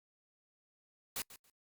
white noise with echo, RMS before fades -38 dBFS, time 1.16-1.22 s, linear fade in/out 2 ms, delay 140 ms, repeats 2, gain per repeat -15 dB, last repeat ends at 1.5 s, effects noise-tail reverb RT60 0.1 s tail -26 dB re dry + Opus 48 kbps

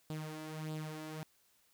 sawtooth tone with flanger, 155.56 Hz, D#3, in tune, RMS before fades -43 dBFS, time 0.1-1.23 s, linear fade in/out 0 ms, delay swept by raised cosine 0.24 to 3.04 ms, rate 1.6 Hz, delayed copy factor +0.6, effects white hiss -71 dBFS RMS until 1.73 s

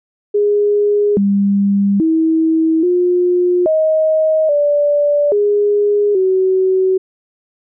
sine tone with pitch steps, 412.6 / 199.6 / 322 / 356.9 / 629 / 583 / 412.1 / 376.4 Hz, G#4 / G3 / E4 / F4 / D#5 / D5 / G#4 / F#4, -11 / +32 / -41 / +38 / +19 / -13 / -13 / +30 cents, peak -10 dBFS, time 0.34-6.98 s, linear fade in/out 10 ms, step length 830 ms, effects none

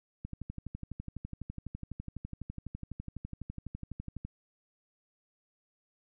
click train, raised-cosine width 5 ms, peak -27 dBFS, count 49, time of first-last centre 0.25-4.25 s, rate 12 Hz, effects none

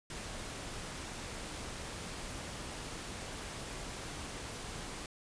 pink noise, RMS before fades -43 dBFS, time 0.1-5.06 s, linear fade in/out 2 ms, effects resampled to 22050 Hz

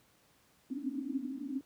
pink band-pass noise, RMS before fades -38 dBFS, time 0.7-1.61 s, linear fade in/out 2 ms, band 250 to 290 Hz, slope 96 dB/octave, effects pink hiss -67 dBFS RMS until 1.65 s + high-pass 80 Hz 12 dB/octave

